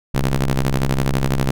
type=ring-modulated tone; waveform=sawtooth; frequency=65.6 Hz; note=C2; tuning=5 cents sharp; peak=-9 dBFS; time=0.14-1.51 s; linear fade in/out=5 ms; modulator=71.7 Hz; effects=none